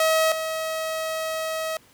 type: tone pair in turn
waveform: sawtooth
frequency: 639 / 639 Hz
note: D#5 / D#5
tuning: +46 / +46 cents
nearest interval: unison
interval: 0 cents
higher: neither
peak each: -14 / -22 dBFS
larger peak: first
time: 0-0.32 / 0.32-1.77 s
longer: second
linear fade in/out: 2 ms
effects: pink hiss -55 dBFS RMS until 1.93 s + high-pass 60 Hz 12 dB/octave